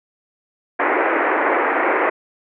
pink band-pass noise, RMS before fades -18 dBFS, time 0.79-2.1 s, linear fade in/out 10 ms, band 310 to 2200 Hz, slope 48 dB/octave, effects none

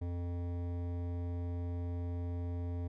triangle tone with hard clipping, 87.31 Hz, F2, in tune, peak -37 dBFS, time 0.01-2.88 s, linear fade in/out 10 ms, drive 18 dB, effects none

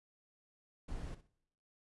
brown noise with echo, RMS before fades -42 dBFS, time 0.88-1.15 s, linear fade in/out 10 ms, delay 64 ms, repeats 2, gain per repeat -14 dB, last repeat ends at 1.278 s, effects noise-tail reverb RT60 0.9 s tail -26 dB re dry + resampled to 24000 Hz

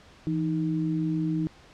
sine tone pair together, 165.38 / 312.2 Hz, E3 / D#4, +6 / +6 cents, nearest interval major seventh, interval 1100 cents, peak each -27 dBFS, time 0.27-1.47 s, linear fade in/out 0 ms, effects pink hiss -53 dBFS RMS until 1.73 s + low-pass 5000 Hz 12 dB/octave

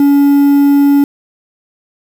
triangle tone with quantisation, 283.2 Hz, C#4, 37 cents sharp, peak -3 dBFS, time 0-1.04 s, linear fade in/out 2 ms, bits 5, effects none

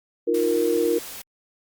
sine chord, Eb suspended second, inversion none, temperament just, 311.1 / 350 / 466.7 Hz, Eb4 / F4 / Bb4, 0 / +4 / +2 cents, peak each -26 / -23 / -21 dBFS, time 0.27-0.99 s, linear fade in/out 10 ms
white noise, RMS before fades -37 dBFS, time 0.34-1.22 s, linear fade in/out 5 ms
effects Opus 48 kbps

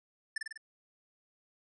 square tone with echo, 1768 Hz, A6, 8 cents sharp, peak -32 dBFS, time 0.36-0.38 s, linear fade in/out 5 ms, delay 49 ms, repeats 4, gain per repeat -3 dB, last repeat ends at 0.576 s, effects resampled to 22050 Hz

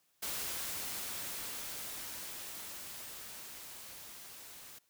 white noise with level ramp, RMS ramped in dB -38 to -52 dBFS, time 0.22-4.79 s, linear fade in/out 10 ms, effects white hiss -74 dBFS RMS until 4.89 s

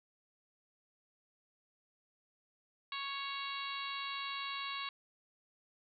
harmonic tone, 554.4 Hz, C#5, in tune, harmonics 2 / 3 / 4 / 5 / 6 / 7 / 8, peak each -42 / -50 / -46 / -46 / -49 / -45 / -51 dBFS, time 2.92-4.89 s, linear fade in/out 2 ms, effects none

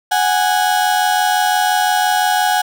35% pulse tone pair together, 740 / 825.8 Hz, F#5 / G#5, 0 / -10 cents, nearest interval major second, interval 190 cents, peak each -14 dBFS, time 0.11-2.62 s, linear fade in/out 10 ms, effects none

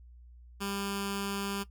10% pulse tone with notch filter, 198.8 Hz, G3, 25 cents sharp, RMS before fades -35 dBFS, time 0.6-1.64 s, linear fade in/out 20 ms, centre 640 Hz, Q 0.78, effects noise-tail reverb RT60 0.1 s tail -17 dB re dry + added 60 Hz sine -50 dBFS peak until 1.7 s

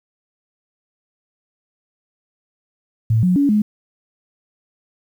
sine tone with pitch steps, 111.7 / 181.2 / 283.2 / 210.9 Hz, A2 / F#3 / C#4 / G#3, +27 / -36 / +37 / +27 cents, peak -12 dBFS, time 3.1-3.62 s, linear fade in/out 5 ms, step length 130 ms, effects 8-bit

